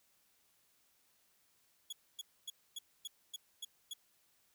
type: tone bursts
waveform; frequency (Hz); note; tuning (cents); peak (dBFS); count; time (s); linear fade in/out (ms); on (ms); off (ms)
sawtooth; 3362; G#7; +20; -38; 8; 1.9-3.936; 5; 27; 260
effects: white hiss -73 dBFS RMS until 4.54 s